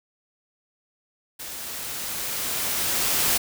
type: noise with level ramp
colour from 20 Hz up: white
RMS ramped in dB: -36 to -21 dBFS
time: 1.39-3.38 s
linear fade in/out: 10 ms
effects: none

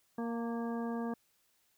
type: harmonic tone with a mistuned harmonic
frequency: 233.1 Hz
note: A#3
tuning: in tune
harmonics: 1 / 2 / 3 / 4 / 5 / 7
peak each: -35 / -41 / -45 / -47 / -49 / -52 dBFS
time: 0.18-1.14 s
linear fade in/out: 5 ms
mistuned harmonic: 4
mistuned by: -28 cents
effects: white hiss -73 dBFS RMS until 1.77 s

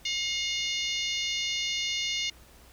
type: harmonic tone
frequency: 715 Hz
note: F5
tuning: 41 cents sharp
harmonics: 3 / 4 / 5 / 6 / 7 / 8 / 9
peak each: -34 / -33 / -34 / -37 / -40 / -41 / -39 dBFS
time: 0.05-2.3 s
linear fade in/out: 5 ms
effects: added 60 Hz sine -56 dBFS peak until 2.72 s + pink hiss -56 dBFS RMS until 2.72 s

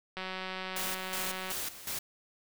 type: click train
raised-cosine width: 0.3 ms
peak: -22 dBFS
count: 253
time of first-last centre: 0.17-1.518 s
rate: 187 Hz
type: noise with tremolo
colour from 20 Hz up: white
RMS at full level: -36 dBFS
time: 0.76-1.99 s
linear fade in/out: 5 ms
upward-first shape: square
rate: 2.7 Hz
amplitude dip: 75%
effects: none

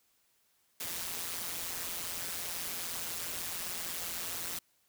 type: noise with amplitude modulation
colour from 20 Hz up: white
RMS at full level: -35 dBFS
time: 0.8-4.59 s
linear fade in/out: 5 ms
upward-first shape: sine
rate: 172 Hz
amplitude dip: 75%
effects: white hiss -72 dBFS RMS until 4.88 s

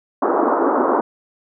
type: band-pass noise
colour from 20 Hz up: pink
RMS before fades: -17 dBFS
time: 0.22-1.01 s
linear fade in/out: 5 ms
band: 260 to 1300 Hz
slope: 48 dB/octave
effects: none

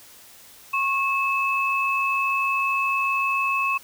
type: tone pair together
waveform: sine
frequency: 1093.2 / 2600 Hz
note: C#6 / E7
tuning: -24 / -24 cents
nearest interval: octave + minor third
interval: 1500 cents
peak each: -23 / -23 dBFS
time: 0.73-3.78 s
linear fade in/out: 10 ms
effects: white hiss -48 dBFS RMS until 3.83 s

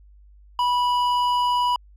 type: tone with hard clipping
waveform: triangle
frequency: 981 Hz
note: B5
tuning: 12 cents flat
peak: -20 dBFS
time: 0.59-1.76 s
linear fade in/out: 2 ms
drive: 12 dB
effects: added 50 Hz sine -47 dBFS peak until 1.96 s

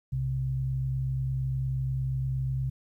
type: tone pair together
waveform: sine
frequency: 62.14 / 130.6 Hz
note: B1 / C3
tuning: +11 / -3 cents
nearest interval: octave + minor second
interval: 1286 cents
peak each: -35 / -27 dBFS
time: 0.12-2.7 s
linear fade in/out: 10 ms
effects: 11-bit

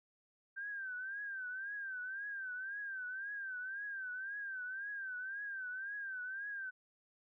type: tone with vibrato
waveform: sine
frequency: 1568 Hz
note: G6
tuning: in tune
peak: -40 dBFS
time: 0.56-6.71 s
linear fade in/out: 20 ms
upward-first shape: triangle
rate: 1.9 Hz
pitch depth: 120 cents each way
effects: none

